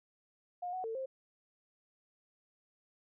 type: tone with pitch steps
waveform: sine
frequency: 714 / 742 / 449.2 / 528 Hz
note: F5 / F#5 / A4 / C5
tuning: +38 / +5 / +36 / +16 cents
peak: -36 dBFS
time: 0.62-1.06 s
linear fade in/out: 10 ms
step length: 110 ms
effects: none